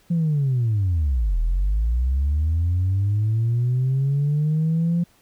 sine linear two-way sweep, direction down then up, 173.7 to 38.88 to 173.7 Hz, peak -16 dBFS, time 0.1-5.04 s, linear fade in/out 10 ms, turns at 1.39 s, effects tanh soft clip ceiling -15 dBFS + pink hiss -58 dBFS RMS until 5.21 s

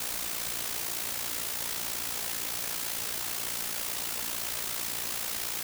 white noise with amplitude modulation, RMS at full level -31 dBFS, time 0-5.63 s, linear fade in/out 5 ms, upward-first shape sine, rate 58 Hz, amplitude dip 60%, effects none

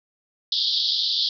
pink band-pass noise, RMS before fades -23 dBFS, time 0.52-1.29 s, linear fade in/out 2 ms, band 3300 to 5000 Hz, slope 96 dB/octave, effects none

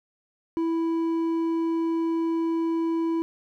sine tone with hard clipping, 329.6 Hz, E4, in tune, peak -24 dBFS, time 0.57-3.22 s, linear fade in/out 0 ms, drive 5 dB, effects none

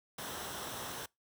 pink noise with comb filter, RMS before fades -42 dBFS, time 0.18-1.06 s, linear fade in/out 5 ms, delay 0.43 ms, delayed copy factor -0.5, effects noise-tail reverb RT60 0.2 s tail -25 dB re dry + high-pass 80 Hz 12 dB/octave

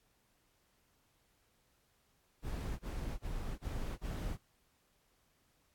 brown noise bursts, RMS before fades -39 dBFS, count 5, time 2.42-4.378 s, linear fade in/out 50 ms, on 370 ms, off 27 ms, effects pink hiss -74 dBFS RMS until 5.74 s + AAC 64 kbps

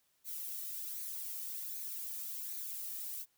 violet noise with flanger, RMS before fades -42 dBFS, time 0.24-3.26 s, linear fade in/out 50 ms, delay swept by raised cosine 0.47 to 1.67 ms, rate 1.3 Hz, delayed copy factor +0.5, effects white hiss -75 dBFS RMS until 3.37 s

